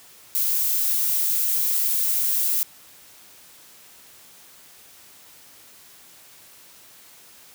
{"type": "noise", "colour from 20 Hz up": "violet", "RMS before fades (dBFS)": -22, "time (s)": [0.35, 2.63], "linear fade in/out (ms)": 0, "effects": ["white hiss -49 dBFS RMS until 7.54 s", "high-pass 60 Hz 12 dB/octave"]}